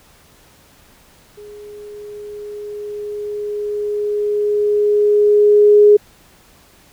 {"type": "tone with level ramp", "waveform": "sine", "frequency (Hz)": 415.8, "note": "G#4", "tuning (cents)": 2, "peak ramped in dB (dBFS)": [-34, -4], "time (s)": [1.37, 5.97], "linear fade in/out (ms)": 10, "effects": ["pink hiss -49 dBFS RMS until 6.92 s"]}